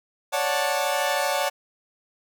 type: chord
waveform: sawtooth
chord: D major seventh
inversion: third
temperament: equal with one note detuned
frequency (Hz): 554.4 / 587.3 / 733.6 / 880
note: C#5 / D5 / F#5 / A5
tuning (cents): 0 / 0 / -15 / 0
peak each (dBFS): -24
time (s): 0.32-1.5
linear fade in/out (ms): 20
effects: none